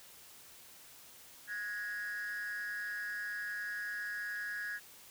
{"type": "tone with amplitude modulation", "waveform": "sine", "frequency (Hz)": 1661.2, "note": "G#6", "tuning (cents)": 0, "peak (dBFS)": -31, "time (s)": [1.47, 4.8], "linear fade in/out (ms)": 50, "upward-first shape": "sine", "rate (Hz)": 210, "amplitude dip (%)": 90, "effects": ["tanh soft clip ceiling -33 dBFS", "white hiss -56 dBFS RMS until 5.1 s"]}